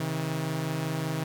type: tone pair together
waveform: sawtooth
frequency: 134.3 / 159.6 Hz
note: C3 / D#3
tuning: +46 / +44 cents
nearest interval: minor third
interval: 298 cents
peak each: -29 / -26 dBFS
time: 0-1.24 s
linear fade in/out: 5 ms
effects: none